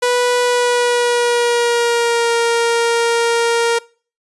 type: tone with pitch glide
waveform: sawtooth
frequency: 491.1 to 466.5 Hz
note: B4 to A#4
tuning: -10 to +1 cents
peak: -9 dBFS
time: 0.02-3.79 s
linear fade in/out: 10 ms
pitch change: -89 cents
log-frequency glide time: 0.41-2.33 s
effects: noise-tail reverb RT60 0.4 s tail -23 dB re dry + resampled to 24000 Hz